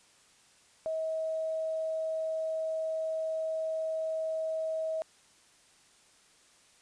sine tone with quantisation, 639 Hz, D#5, 46 cents sharp, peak -30 dBFS, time 0.86-5.02 s, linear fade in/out 0 ms, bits 10, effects white hiss -62 dBFS RMS until 6.81 s + resampled to 22050 Hz

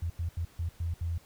sine tone bursts at uneven times, 84.2 Hz, E2, 37 cents sharp, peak -29 dBFS, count 6, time 0.02-0.1 / 0.19-0.29 / 0.37-0.45 / 0.59-0.69 / 0.8-0.94 / 1.01-1.18 s, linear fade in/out 5 ms, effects pink hiss -59 dBFS RMS until 1.25 s

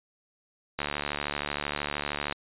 click train, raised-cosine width 0.3 ms, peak -13 dBFS, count 113, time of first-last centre 0.79-2.324 s, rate 73 Hz, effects resampled to 8000 Hz

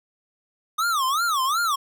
square tone with vibrato, 1206 Hz, D6, 46 cents sharp, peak -21 dBFS, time 0.78-1.76 s, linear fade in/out 10 ms, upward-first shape sine, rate 2.7 Hz, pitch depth 270 cents each way, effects none

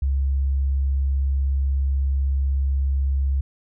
sine tone, 68.1 Hz, C#2, 30 cents flat, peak -18 dBFS, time 0.02-3.41 s, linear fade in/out 5 ms, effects none

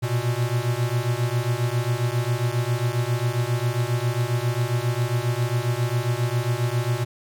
square beating tone pair, 117.2 / 124.6 Hz, A#2 / B2, +10 / +16 cents, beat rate 7.4 Hz, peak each -25 dBFS, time 0.02-7.05 s, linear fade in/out 20 ms, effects 10-bit

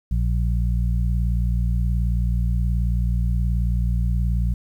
harmonic tone, 58.7 Hz, A#1, 13 cents sharp, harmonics 1 / 2 / 3, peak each -19 / -25 / -29 dBFS, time 0.11-4.54 s, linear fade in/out 5 ms, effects 9-bit

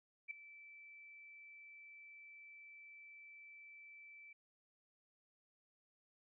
sine tone with ADSR envelope, 2322 Hz, D7, 20 cents flat, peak -39 dBFS, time 0.28-4.33 s, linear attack 29 ms, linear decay 4 ms, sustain -16 dB, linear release 5 ms, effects none

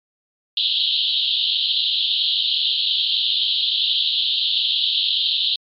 pink band-pass noise, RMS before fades -20 dBFS, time 0.57-5.56 s, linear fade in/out 2 ms, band 3000 to 4200 Hz, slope 96 dB/octave, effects MP3 96 kbps

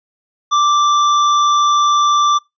sine tone with hard clipping, 1174.7 Hz, D6, in tune, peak -12 dBFS, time 0.51-2.39 s, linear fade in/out 20 ms, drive 12 dB, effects noise-tail reverb RT60 0.2 s tail -25 dB re dry + resampled to 16000 Hz

